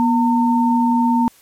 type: tone pair together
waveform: sine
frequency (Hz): 241.1 / 909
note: B3 / A#5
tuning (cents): -41 / -44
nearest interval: octave + major seventh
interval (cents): 2297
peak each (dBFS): -14 / -17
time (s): 0-1.28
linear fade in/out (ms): 0
effects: white hiss -51 dBFS RMS until 1.41 s + MP3 64 kbps